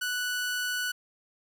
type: tone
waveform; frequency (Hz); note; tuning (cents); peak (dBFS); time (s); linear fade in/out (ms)
sawtooth; 1481; F#6; +1; -25; 0.01-0.92; 10
effects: none